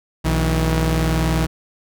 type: tone pair together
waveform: sawtooth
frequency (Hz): 60.27 / 160.4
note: B1 / E3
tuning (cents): -42 / -47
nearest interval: octave + perfect fourth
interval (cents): 1695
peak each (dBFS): -15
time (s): 0.24-1.47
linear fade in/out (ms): 20
effects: none

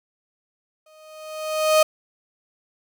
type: tone with exponential growth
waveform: 35% pulse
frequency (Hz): 622.3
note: D#5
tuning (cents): 0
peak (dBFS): -10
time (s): 0.86-1.83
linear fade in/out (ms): 5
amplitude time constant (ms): 210
effects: none

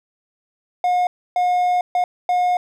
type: tone bursts at uneven times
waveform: triangle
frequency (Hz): 719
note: F#5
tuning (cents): -50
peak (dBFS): -13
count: 4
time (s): 0.84-1.07 / 1.36-1.81 / 1.95-2.04 / 2.29-2.57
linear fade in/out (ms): 2
effects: none

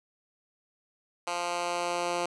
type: tone with high-pass filter sweep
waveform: 10% pulse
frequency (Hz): 174.61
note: F3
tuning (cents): 0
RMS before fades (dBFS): -31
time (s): 1.27-2.26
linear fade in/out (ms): 5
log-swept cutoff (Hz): 730 to 380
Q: 0.89
effects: resampled to 22050 Hz + 9-bit

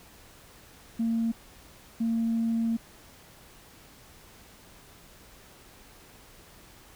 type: tone pair in turn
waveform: sine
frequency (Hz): 228.3 / 228.3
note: A#3 / A#3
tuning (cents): -36 / -36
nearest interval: unison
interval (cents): 0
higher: neither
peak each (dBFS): -23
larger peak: neither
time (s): 0.99-1.32 / 2-2.77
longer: second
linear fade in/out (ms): 10
effects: tanh soft clip ceiling -20 dBFS + pink hiss -53 dBFS RMS until 6.95 s

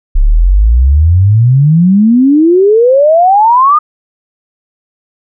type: exponential sweep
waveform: sine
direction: up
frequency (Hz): 32.7 to 1244.5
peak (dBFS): -3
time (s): 0.15-3.79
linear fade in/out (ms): 10
effects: none

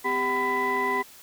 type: tone cluster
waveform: sine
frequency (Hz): 253.4 / 397.6 / 758 / 1004 / 1986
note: B3 / G4 / F#5 / B5 / B6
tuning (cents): +45 / +25 / +42 / +28 / +9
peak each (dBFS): -34 / -28 / -33 / -25 / -27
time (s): 0.04-1.03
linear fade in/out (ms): 20
effects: tanh soft clip ceiling -17 dBFS + white hiss -49 dBFS RMS until 1.22 s

